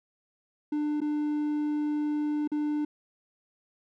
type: tone with dropouts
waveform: triangle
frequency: 298.2 Hz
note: D4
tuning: 27 cents sharp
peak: -24 dBFS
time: 0.72-2.85 s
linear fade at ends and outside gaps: 5 ms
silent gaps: 1.005-1.015 / 2.476-2.517 s
effects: none